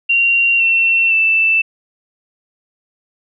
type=tone with pitch steps; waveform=sine; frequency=2759 / 2705 / 2653 Hz; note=F7 / E7 / E7; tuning=-22 / +44 / +10 cents; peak=-10 dBFS; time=0.09-1.62 s; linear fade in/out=10 ms; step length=510 ms; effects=none